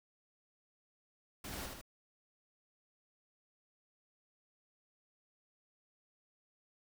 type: noise with echo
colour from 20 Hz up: pink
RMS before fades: -45 dBFS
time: 1.44-1.66 s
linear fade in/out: 5 ms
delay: 77 ms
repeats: 2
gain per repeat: -3 dB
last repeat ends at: 1.814 s
effects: none